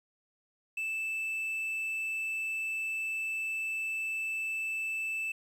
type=tone with quantisation; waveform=triangle; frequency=2637 Hz; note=E7; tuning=in tune; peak=-30 dBFS; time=0.77-5.32 s; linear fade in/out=5 ms; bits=10; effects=none